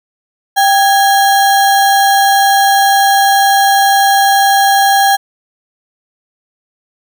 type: tone with sample-and-hold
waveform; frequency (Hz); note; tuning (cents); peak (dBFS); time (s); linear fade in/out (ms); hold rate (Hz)
sine; 789; G5; +11; -6; 0.56-5.17; 20; 2450
effects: none